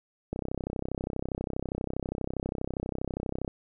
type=click train; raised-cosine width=2 ms; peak=-18 dBFS; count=103; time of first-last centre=0.33-3.478 s; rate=32.4 Hz; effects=none